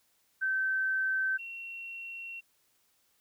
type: tone pair in turn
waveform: sine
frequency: 1544 / 2729 Hz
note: G6 / F7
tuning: -27 / -41 cents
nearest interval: minor seventh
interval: 986 cents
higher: second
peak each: -27 / -39 dBFS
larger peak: first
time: 0.41-1.38 / 1.38-2.41 s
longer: second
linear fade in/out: 20 ms
effects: white hiss -71 dBFS RMS until 3.2 s